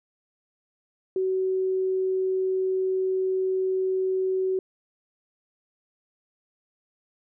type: tone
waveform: sine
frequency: 376.5 Hz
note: F#4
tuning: 30 cents sharp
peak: -22 dBFS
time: 1.16-4.59 s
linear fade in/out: 2 ms
effects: none